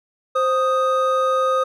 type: tone pair together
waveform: triangle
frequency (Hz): 523.3 / 1244.6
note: C5 / D#6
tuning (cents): 0 / 0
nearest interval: octave + minor third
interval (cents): 1500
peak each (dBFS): -17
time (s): 0.35-1.64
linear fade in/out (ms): 10
effects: none